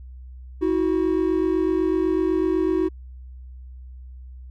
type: tone pair together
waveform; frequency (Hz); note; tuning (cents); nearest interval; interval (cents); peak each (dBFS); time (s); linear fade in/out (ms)
triangle; 322 / 370; E4 / F#4; -41 / 0; major second; 241; -19; 0.61-2.89; 20
effects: tanh soft clip ceiling -9 dBFS + added 63 Hz sine -37 dBFS peak until 4.5 s